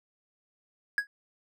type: tone with exponential decay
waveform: triangle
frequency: 1661.2 Hz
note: G#6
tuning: in tune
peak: -18 dBFS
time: 0.98-1.07 s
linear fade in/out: 1 ms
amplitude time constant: 19 ms
effects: none